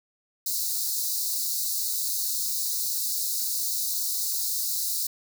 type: high-pass noise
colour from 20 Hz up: white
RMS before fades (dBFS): -28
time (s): 0.46-5.07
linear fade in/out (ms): 5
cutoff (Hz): 3900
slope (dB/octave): 96
effects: none